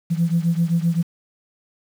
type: beating tone pair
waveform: sine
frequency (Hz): 165.7 / 173.4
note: E3 / F3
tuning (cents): +9 / -12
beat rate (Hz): 7.7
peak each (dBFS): -18 / -20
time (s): 0.1-1.03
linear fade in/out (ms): 20
effects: tanh soft clip ceiling -10 dBFS + 7-bit